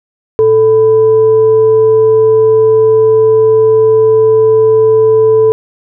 sine tone with frequency modulation, 440 Hz, A4, in tune, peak -4 dBFS, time 0.39-5.52 s, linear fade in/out 0 ms, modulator 557 Hz, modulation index 0.24, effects none

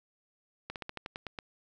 slowing click train, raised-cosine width 0.3 ms, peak -22 dBFS, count 9, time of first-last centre 0.7-1.388 s, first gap 58 ms, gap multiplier 1.11, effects none

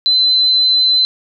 sine tone, 4047 Hz, B7, 42 cents sharp, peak -9 dBFS, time 0.06-1.05 s, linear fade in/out 0 ms, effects none

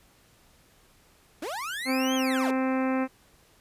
30% pulse linear two-way sweep, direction up then down, 261.2 to 3276 to 378.2 Hz, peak -29 dBFS, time 1.42-2.51 s, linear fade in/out 5 ms, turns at 2.15 s
harmonic tone, 261.6 Hz, C4, in tune, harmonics 1 / 2 / 3 / 4 / 5 / 6 / 7 / 8 / 9 / 10, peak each -25 / -31 / -35 / -37 / -39 / -41 / -42 / -43 / -44 / -45 dBFS, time 1.85-3.08 s, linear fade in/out 50 ms
effects pink hiss -60 dBFS RMS until 3.6 s + resampled to 32000 Hz

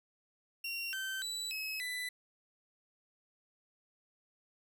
30% pulse tone with pitch steps, 2750 / 1547 / 3952 / 2568 / 1992 Hz, F7 / G6 / B7 / E7 / B6, -27 / -23 / 0 / -46 / +14 cents, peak -34 dBFS, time 0.64-2.09 s, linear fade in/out 5 ms, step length 290 ms, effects none

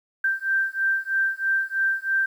sine beating tone pair, 1568 / 1571.1 Hz, G6 / G6, 0 / +3 cents, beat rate 3.1 Hz, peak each -24 dBFS, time 0.24-2.26 s, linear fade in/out 5 ms, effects 9-bit

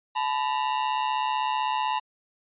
45% pulse ring-modulated tone, 932.3 Hz, A#5, in tune, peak -21 dBFS, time 0.15-2 s, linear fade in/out 20 ms, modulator 67.9 Hz, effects resampled to 8000 Hz

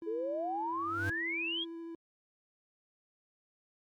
triangle tone with vibrato, 332.9 Hz, E4, 17 cents sharp, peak -39 dBFS, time 0.02-1.95 s, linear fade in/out 2 ms, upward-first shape sine, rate 13 Hz, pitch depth 10 cents each way
sine exponential sweep, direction up, 415.3 to 3383 Hz, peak -33 dBFS, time 0.06-1.65 s, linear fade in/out 20 ms
square tone with exponential growth, 98 Hz, G2, in tune, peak -32 dBFS, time 0.7-1.1 s, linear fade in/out 5 ms, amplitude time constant 85 ms
effects Opus 48 kbps

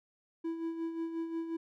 triangle tone with tremolo, 329.6 Hz, E4, in tune, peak -30 dBFS, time 0.44-1.57 s, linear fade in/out 10 ms, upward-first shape sine, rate 5.6 Hz, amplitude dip 55%, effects none

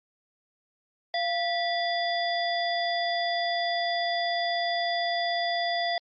harmonic tone with a mistuned harmonic, 691 Hz, F5, 19 cents flat, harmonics 1 / 3 / 5 / 7, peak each -27 / -32 / -34 / -35 dBFS, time 1.14-5.98 s, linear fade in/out 2 ms, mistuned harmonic 3, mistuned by -96 cents, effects Opus 48 kbps

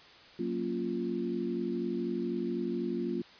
sine chord, Gb major seventh, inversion none, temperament equal, 185 / 233.1 / 277.2 / 349.2 Hz, Gb3 / Bb3 / Db4 / F4, 0 / 0 / 0 / 0 cents, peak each -38 / -35 / -39 / -34 dBFS, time 0.39-3.22 s, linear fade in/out 5 ms, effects white hiss -54 dBFS RMS until 3.39 s + resampled to 11025 Hz

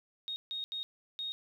sine tone bursts at uneven times, 3729 Hz, A#7, in tune, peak -35 dBFS, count 4, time 0.28-0.36 / 0.51-0.64 / 0.72-0.83 / 1.19-1.32 s, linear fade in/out 0 ms, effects 11-bit

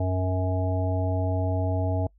harmonic tone, 92.5 Hz, F#2, in tune, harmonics 1 / 3 / 5 / 7 / 9, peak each -24 / -32 / -36 / -31 / -37 dBFS, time 0-2.07 s, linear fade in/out 5 ms, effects noise-tail reverb RT60 0.1 s tail -25 dB re dry + added 50 Hz sine -56 dBFS peak until 2.18 s

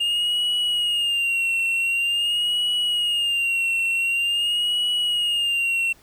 triangle tone with vibrato, 2818 Hz, F7, 15 cents sharp, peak -18 dBFS, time 0-5.93 s, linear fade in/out 10 ms, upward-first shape sine, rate 0.46 Hz, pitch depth 64 cents each way, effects pink hiss -54 dBFS RMS until 6.02 s

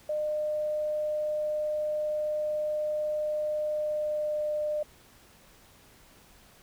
sine tone with pitch glide, 606 to 602.2 Hz, D#5 to D5, -46 to +43 cents, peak -27 dBFS, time 0.09-4.83 s, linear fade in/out 5 ms, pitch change -11 cents, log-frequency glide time 3.7-4.51 s, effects pink hiss -57 dBFS RMS until 6.62 s

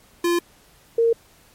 square / sine tone pair in turn, 345.5 / 461.2 Hz, F4 / A#4, -19 / -19 cents, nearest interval perfect fourth, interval 500 cents, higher second, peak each -18 / -14 dBFS, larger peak second, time 0.24-0.39 / 0.98-1.13 s, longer neither, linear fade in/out 5 ms, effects pink hiss -54 dBFS RMS until 1.54 s + MP3 64 kbps

